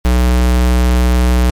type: tone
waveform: square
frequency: 61.6 Hz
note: B1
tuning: 4 cents flat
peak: -9 dBFS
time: 0.05-1.5 s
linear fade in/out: 0 ms
effects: MP3 96 kbps